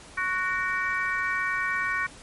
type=harmonic tone with a mistuned harmonic; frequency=370 Hz; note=F#4; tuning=in tune; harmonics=3 / 4 / 5 / 6; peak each=-31 / -29 / -29 / -32 dBFS; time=0.17-2.07 s; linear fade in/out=10 ms; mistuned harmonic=6; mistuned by=+60 cents; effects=pink hiss -47 dBFS RMS until 2.22 s + MP3 48 kbps